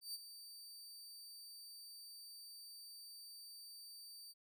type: tone with ADSR envelope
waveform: sawtooth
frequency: 4625 Hz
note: D8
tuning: 27 cents flat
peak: -39 dBFS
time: 0.01-4.34 s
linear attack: 130 ms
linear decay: 32 ms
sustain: -11 dB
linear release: 36 ms
effects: none